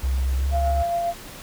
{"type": "tone with pitch glide", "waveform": "sine", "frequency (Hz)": [65.41, 69.14], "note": ["C2", "C#2"], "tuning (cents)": [0, -4], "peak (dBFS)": -19, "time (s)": [0.03, 0.83], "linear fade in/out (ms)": 10, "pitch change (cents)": 96, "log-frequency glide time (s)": [0.38, 0.48]}
{"type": "tone with tremolo", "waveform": "sine", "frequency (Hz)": 688, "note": "F5", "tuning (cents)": -26, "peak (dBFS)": -19, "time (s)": [0.51, 1.14], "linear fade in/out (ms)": 50, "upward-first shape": "triangle", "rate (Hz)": 7.3, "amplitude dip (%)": 35}
{"effects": ["tanh soft clip ceiling -13 dBFS", "pink hiss -40 dBFS RMS until 1.42 s"]}